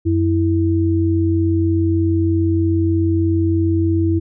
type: tone pair together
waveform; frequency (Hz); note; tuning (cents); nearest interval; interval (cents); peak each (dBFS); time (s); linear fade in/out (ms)
sine; 91.6 / 328.4; F#2 / E4; -17 / -6; octave + minor seventh; 2211; -16; 0.05-4.2; 20
effects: none